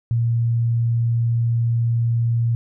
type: tone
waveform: sine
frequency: 116.8 Hz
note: A#2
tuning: 4 cents sharp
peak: -16 dBFS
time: 0.11-2.55 s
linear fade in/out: 0 ms
effects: none